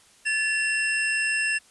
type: tone pair together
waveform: square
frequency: 1736 / 2721 Hz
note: A6 / F7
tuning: -24 / -46 cents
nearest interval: minor sixth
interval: 778 cents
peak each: -26 dBFS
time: 0.25-1.59 s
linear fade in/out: 20 ms
effects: white hiss -56 dBFS RMS until 1.7 s + resampled to 24000 Hz